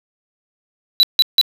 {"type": "tone bursts", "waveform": "triangle", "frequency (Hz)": 3951, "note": "B7", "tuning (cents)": 0, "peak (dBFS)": -6, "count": 3, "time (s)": [1, 1.413], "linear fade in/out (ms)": 0, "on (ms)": 31, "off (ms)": 160, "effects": []}